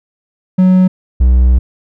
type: tone pair in turn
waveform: triangle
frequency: 185 / 62.35 Hz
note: F#3 / B1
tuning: 0 / +17 cents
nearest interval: octave + perfect fifth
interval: 1883 cents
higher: first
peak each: -3 dBFS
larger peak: neither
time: 0.58-0.88 / 1.2-1.59 s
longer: second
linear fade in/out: 10 ms
effects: none